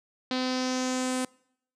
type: tone with low-pass filter sweep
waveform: sawtooth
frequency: 255.8 Hz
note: C4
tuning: 39 cents flat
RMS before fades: -29 dBFS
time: 0.31-1.25 s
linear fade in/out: 2 ms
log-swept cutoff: 4200 to 9100 Hz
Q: 3.4
effects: noise-tail reverb RT60 0.7 s tail -25 dB re dry